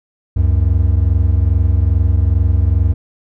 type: tone pair together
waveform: triangle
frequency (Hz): 70.1 / 92.5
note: C#2 / F#2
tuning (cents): +20 / 0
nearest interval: perfect fourth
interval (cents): 480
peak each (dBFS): -11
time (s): 0.36-2.94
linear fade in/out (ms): 10
effects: none